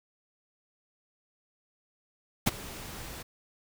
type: noise with ADSR envelope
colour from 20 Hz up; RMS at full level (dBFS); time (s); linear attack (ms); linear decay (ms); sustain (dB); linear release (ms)
pink; -22; 2.46-3.23; 14; 23; -20; 13
effects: none